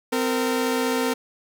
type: tone pair together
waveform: sawtooth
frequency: 257.5 / 459.5 Hz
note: C4 / A#4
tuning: -28 / -25 cents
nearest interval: minor seventh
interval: 1003 cents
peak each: -20 dBFS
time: 0.12-1.14 s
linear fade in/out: 10 ms
effects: none